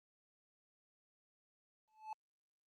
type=tone with exponential growth; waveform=triangle; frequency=868 Hz; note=A5; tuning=24 cents flat; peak=-37 dBFS; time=1.88-2.13 s; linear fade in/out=2 ms; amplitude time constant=53 ms; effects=Opus 32 kbps